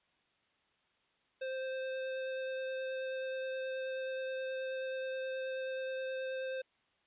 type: tone with vibrato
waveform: square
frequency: 523.3 Hz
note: C5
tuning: in tune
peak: -37 dBFS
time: 1.41-6.62 s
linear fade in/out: 10 ms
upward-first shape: triangle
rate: 9.4 Hz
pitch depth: 9 cents each way
effects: white hiss -74 dBFS RMS until 7.06 s + resampled to 8000 Hz